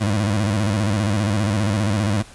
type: tone with vibrato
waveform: 25% pulse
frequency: 103.83 Hz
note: G#2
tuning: in tune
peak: -14 dBFS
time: 0-2.23 s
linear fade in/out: 20 ms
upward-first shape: square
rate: 15 Hz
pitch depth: 98 cents each way
effects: pink hiss -44 dBFS RMS until 2.34 s + resampled to 24000 Hz